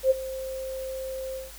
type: tone with ADSR envelope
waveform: sine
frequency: 526 Hz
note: C5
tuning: 9 cents sharp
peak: -14 dBFS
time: 0.03-1.52 s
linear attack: 74 ms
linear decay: 23 ms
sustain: -17 dB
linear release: 170 ms
effects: added 50 Hz sine -46 dBFS peak until 1.58 s + white hiss -46 dBFS RMS until 1.58 s